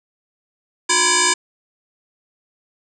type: tone with frequency modulation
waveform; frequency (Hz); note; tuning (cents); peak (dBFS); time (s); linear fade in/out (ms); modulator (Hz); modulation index
sine; 2954; F#7; -3; -13; 0.89-1.34; 10; 663; 7.9
effects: none